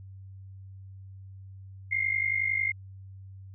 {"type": "tone pair together", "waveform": "sine", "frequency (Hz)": [2093, 2144], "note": ["C7", "C7"], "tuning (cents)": [0, 42], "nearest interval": "unison", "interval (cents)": 42, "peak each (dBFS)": -28, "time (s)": [1.91, 2.72], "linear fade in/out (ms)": 10, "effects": ["added 96 Hz sine -43 dBFS peak until 3.54 s"]}